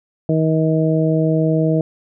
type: harmonic tone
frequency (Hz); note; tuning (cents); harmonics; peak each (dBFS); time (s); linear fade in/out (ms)
158.8; D#3; +36; 1 / 2 / 3 / 4; -16 / -19 / -21 / -22; 0.29-1.81; 2
effects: none